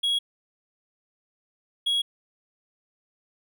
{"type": "tone pair in turn", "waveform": "triangle", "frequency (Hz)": [3319, 3319], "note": ["G#7", "G#7"], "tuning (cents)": [-2, -2], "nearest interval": "unison", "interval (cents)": 0, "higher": "neither", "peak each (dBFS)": -20, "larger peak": "neither", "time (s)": [[0.03, 0.19], [1.86, 2.02]], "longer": "neither", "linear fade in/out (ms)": 10, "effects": []}